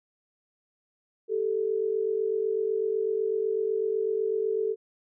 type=tone pair together; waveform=sine; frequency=392 / 440 Hz; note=G4 / A4; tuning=0 / 0 cents; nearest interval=major second; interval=200 cents; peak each=-29 / -26 dBFS; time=1.28-4.76 s; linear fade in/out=50 ms; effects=none